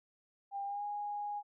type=tone with pitch glide; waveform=sine; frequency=798 to 824.7 Hz; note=G5 to G#5; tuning=+31 to -12 cents; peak=-36 dBFS; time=0.51-1.43 s; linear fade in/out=50 ms; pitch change=+57 cents; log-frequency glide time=0.65-0.84 s; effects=none